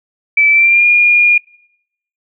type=tone with pitch glide; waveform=sine; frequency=2313 to 2424 Hz; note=D7 to D#7; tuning=-27 to -46 cents; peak=-6 dBFS; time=0.37-1.38 s; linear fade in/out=5 ms; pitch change=+81 cents; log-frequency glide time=0.5-0.86 s; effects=noise-tail reverb RT60 0.8 s tail -25 dB re dry